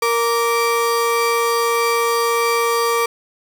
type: tone pair together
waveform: 35% pulse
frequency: 466.2 / 1166.3 Hz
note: A#4 / D6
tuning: 0 / -12 cents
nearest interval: octave + major third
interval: 1588 cents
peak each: -16 / -17 dBFS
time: 0.02-3.06 s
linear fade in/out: 5 ms
effects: none